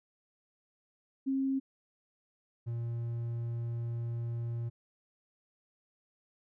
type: tone pair in turn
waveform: sine / triangle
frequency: 268.7 / 117.3 Hz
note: C4 / A#2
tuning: +46 / +11 cents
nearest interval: octave + major second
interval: 1435 cents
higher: first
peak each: -28 / -31 dBFS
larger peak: first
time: 1.26-1.6 / 2.66-4.7 s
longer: second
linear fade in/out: 20 ms
effects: none